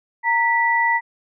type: tone pair together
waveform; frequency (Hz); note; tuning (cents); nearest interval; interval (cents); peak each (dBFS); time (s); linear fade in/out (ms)
sine; 925.2 / 1963; A#5 / B6; -13 / -11; octave + minor second; 1302; -18; 0.23-1.01; 50
effects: none